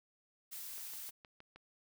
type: noise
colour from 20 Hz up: blue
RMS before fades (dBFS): -46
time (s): 0.51-1.11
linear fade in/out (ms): 20
type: click train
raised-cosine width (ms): 0.3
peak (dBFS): -39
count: 6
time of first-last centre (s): 0.78-1.56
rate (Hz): 6.41
effects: none